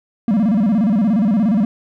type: tone with vibrato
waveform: triangle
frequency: 212 Hz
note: G#3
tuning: 36 cents sharp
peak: -10 dBFS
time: 0.28-1.65 s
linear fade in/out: 2 ms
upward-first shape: square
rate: 17 Hz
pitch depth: 160 cents each way
effects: none